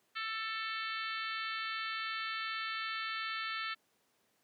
harmonic tone, 442.7 Hz, A4, 11 cents sharp, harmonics 3 / 4 / 5 / 6 / 7 / 8 / 9 / 10, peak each -40 / -42 / -44 / -46 / -47 / -48 / -49 / -50 dBFS, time 0.15-3.75 s, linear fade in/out 20 ms, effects pink hiss -74 dBFS RMS until 4.43 s + high-pass 200 Hz 12 dB/octave

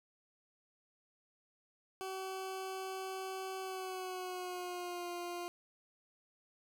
20% pulse tone with pitch glide, 379.8 to 350.3 Hz, F#4 to F4, +45 to +5 cents, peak -35 dBFS, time 2.01-5.48 s, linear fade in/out 0 ms, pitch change -140 cents, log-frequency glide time 3.6-5.1 s, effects none

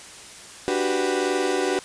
35% pulse chord, G major seventh, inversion second, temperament equal, 293.7 / 370 / 392 / 493.9 Hz, D4 / F#4 / G4 / B4, 0 / 0 / 0 / 0 cents, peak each -27 / -23 / -26 / -26 dBFS, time 0.68-1.79 s, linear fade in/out 0 ms, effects white hiss -42 dBFS RMS until 1.84 s + resampled to 22050 Hz

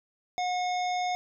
harmonic tone with a mistuned harmonic, 724 Hz, F#5, 38 cents flat, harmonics 1 / 3 / 5 / 7 / 9, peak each -27 / -37 / -41 / -44 / -46 dBFS, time 0.38-1.15 s, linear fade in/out 0 ms, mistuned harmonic 7, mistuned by +33 cents, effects none

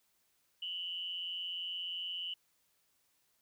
sine tone with amplitude modulation, 2960 Hz, F#7, in tune, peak -34 dBFS, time 0.62-2.34 s, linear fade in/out 5 ms, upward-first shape sine, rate 177 Hz, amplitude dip 70%, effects white hiss -75 dBFS RMS until 3.41 s

